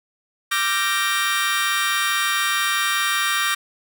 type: chord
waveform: 25% pulse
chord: G minor seventh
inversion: second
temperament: equal with one note detuned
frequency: 1174.7 / 1369.7 / 1568 / 1864.7 Hz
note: D6 / F6 / G6 / Bb6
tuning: 0 / -34 / 0 / 0 cents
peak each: -20 / -25 / -21 / -20 dBFS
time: 0.51-3.55 s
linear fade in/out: 10 ms
effects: none